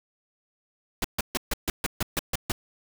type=noise bursts; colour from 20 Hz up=pink; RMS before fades=-26 dBFS; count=10; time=1.02-2.52 s; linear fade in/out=2 ms; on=24 ms; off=140 ms; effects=none